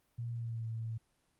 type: tone with pitch glide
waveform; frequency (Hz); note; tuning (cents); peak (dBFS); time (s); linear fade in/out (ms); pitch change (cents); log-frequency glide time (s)
sine; 117.9 to 112.97; A#2 to A2; +20 to +46; -36; 0.18-0.98; 10; -74; 0.32-0.66
effects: pink hiss -75 dBFS RMS until 1.39 s + Opus 32 kbps